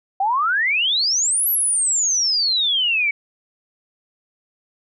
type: exponential two-way sweep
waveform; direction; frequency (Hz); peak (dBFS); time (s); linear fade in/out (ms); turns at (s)
sine; up then down; 751 to 11990 to 2234; -16; 0.2-3.11; 5; 1.49
effects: none